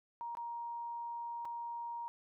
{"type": "tone with dropouts", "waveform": "sine", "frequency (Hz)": 940, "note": "A#5", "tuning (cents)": 14, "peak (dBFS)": -39, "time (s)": [0.21, 2.08], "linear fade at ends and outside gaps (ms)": 0, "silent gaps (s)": [[0.351, 0.371], [1.45, 1.454]], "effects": []}